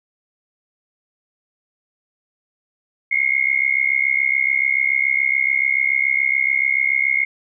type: tone with amplitude modulation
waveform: sine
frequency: 2151 Hz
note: C7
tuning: 47 cents sharp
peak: -11 dBFS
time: 3.11-7.25 s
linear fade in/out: 10 ms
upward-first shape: sine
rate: 67 Hz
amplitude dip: 95%
effects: none